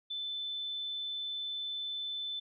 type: tone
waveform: sine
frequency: 3520 Hz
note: A7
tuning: in tune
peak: -35 dBFS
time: 0.1-2.4 s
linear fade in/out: 10 ms
effects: none